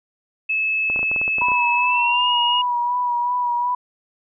sine tone with pitch glide, 2600 to 2868 Hz, E7 to F7, -24 to +45 cents, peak -18 dBFS, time 0.49-2.62 s, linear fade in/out 10 ms, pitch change +169 cents, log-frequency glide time 1.83-2.31 s
clicks, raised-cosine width 1 ms, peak -18 dBFS, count 12, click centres 0.9 / 0.961 / 0.992 / 1.03 / 1.115 / 1.162 / 1.215 / 1.279 / 1.384 / 1.419 / 1.485 / 1.518 s
sine tone with vibrato, 973 Hz, B5, 26 cents flat, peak -18 dBFS, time 1.41-3.75 s, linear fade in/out 5 ms, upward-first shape sine, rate 2.7 Hz, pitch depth 28 cents each way
effects none

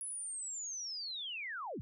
sine linear sweep, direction down, 10430 to 67.9 Hz, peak -39 dBFS, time 0.01-1.81 s, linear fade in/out 0 ms, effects none

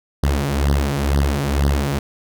sawtooth beating tone pair, 69.3 / 71.4 Hz, C#2 / D2, 0 / -48 cents, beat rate 2.1 Hz, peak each -15 dBFS, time 0.23-1.99 s, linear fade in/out 5 ms, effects none

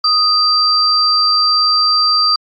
sine tone pair together, 1244.5 / 4699 Hz, D#6 / D8, 0 / 0 cents, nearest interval octave + major seventh, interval 2300 cents, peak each -15 / -11 dBFS, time 0.04-2.36 s, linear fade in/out 5 ms, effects AAC 64 kbps

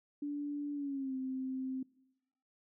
sine tone with pitch glide, 290 to 261.4 Hz, D4 to C4, -22 to -1 cents, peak -35 dBFS, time 0.22-1.83 s, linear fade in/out 5 ms, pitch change -179 cents, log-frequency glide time 0.74-1.15 s, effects noise-tail reverb RT60 0.9 s tail -23 dB re dry

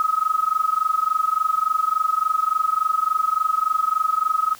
sine tone with amplitude modulation, 1273 Hz, D#6, 39 cents sharp, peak -14 dBFS, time 0-4.55 s, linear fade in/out 0 ms, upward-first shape sine, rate 23.5 Hz, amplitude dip 90%, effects white hiss -45 dBFS RMS until 4.59 s

